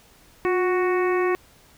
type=harmonic tone with a mistuned harmonic; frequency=370 Hz; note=F#4; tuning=in tune; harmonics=1 / 2 / 3 / 4 / 5 / 6 / 7; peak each=-20 / -31 / -28 / -37 / -31 / -34 / -39 dBFS; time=0.45-1.35 s; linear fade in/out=0 ms; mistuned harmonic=1; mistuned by=-49 cents; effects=pink hiss -54 dBFS RMS until 1.77 s